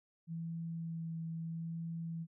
sine tone with vibrato, 164.81 Hz, E3, in tune, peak -38 dBFS, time 0.27-2.27 s, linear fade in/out 50 ms, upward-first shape sine, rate 0.77 Hz, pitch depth 12 cents each way, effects none

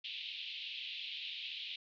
pink band-pass noise, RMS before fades -44 dBFS, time 0.04-1.76 s, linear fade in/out 5 ms, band 2600 to 3900 Hz, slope 48 dB/octave, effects none

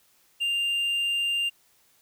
triangle tone, 2794 Hz, F7, in tune, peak -22 dBFS, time 0.4-1.5 s, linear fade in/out 20 ms, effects white hiss -63 dBFS RMS until 2.01 s

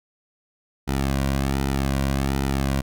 sawtooth tone with flanger, 68 Hz, C#2, 33 cents flat, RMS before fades -23 dBFS, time 0.87-2.82 s, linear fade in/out 20 ms, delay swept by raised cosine 1.8 to 2.34 ms, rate 1.3 Hz, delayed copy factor -0.7, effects none

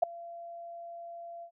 sine tone with ADSR envelope, 683 Hz, F5, 39 cents flat, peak -17 dBFS, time 0.02-1.51 s, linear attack 12 ms, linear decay 6 ms, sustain -24 dB, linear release 82 ms, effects none

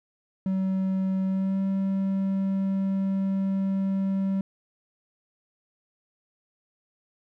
triangle tone with pitch glide, 190 to 193.54 Hz, F#3 to G3, +46 to -22 cents, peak -21 dBFS, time 0.46-4.41 s, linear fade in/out 2 ms, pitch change +32 cents, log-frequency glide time 1.26-1.62 s, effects none

